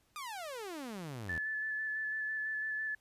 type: exponential sweep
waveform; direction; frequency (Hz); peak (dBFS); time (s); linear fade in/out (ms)
sawtooth; down; 1244.5 to 76.4; -37; 0.16-1.38; 0
type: tone with vibrato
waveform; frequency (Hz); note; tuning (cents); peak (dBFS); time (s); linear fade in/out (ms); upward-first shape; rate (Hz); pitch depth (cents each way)
sine; 1738; A6; -22; -34; 1.29-2.95; 5; square; 6; 13
effects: pink hiss -72 dBFS RMS until 3 s + resampled to 32000 Hz